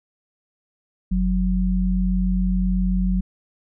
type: tone pair together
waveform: sine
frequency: 46.23 / 184.9 Hz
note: F#1 / F#3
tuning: -1 / -1 cents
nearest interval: 2 octaves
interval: 2400 cents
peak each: -20 dBFS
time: 1.11-3.21 s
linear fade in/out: 10 ms
effects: none